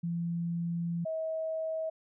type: tone pair in turn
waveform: sine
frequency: 170 / 640.5 Hz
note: F3 / E5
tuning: -46 / -50 cents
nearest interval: octave + major seventh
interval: 2296 cents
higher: second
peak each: -30 / -31 dBFS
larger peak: first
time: 0.03-1.05 / 1.05-1.9 s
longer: first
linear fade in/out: 10 ms
effects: none